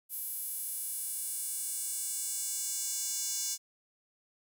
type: tone with high-pass filter sweep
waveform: square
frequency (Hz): 319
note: D#4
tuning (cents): +43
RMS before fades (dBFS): -36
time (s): 0.09-3.58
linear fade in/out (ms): 50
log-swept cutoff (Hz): 12000 to 6500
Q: 2.6
effects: none